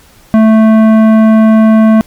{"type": "tone with tanh clipping", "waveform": "sine", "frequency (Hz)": 220, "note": "A3", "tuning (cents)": 0, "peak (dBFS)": -4, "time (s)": [0.34, 2.01], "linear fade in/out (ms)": 0, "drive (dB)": 14, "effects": ["pink hiss -42 dBFS RMS until 2.06 s", "MP3 96 kbps"]}